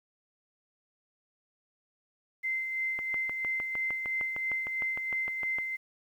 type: tone with tremolo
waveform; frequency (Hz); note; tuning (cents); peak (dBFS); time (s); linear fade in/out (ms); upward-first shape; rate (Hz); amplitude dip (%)
sine; 2076; C7; -14; -28; 2.43-5.77; 20; sine; 3; 40
type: click train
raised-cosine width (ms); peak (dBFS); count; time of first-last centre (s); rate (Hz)
0.5; -25; 18; 2.99-5.585; 6.55
effects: 10-bit